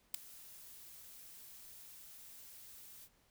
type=noise with ADSR envelope; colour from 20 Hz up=blue; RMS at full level=-32 dBFS; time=0.14-3.09 s; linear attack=4 ms; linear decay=5 ms; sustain=-23 dB; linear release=54 ms; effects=pink hiss -72 dBFS RMS until 3.3 s